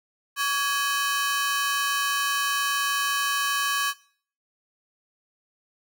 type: ring-modulated tone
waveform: sawtooth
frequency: 1396.9 Hz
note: F6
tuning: in tune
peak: -16 dBFS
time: 0.36-3.94 s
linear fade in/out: 50 ms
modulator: 265 Hz
effects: noise-tail reverb RT60 0.5 s tail -20 dB re dry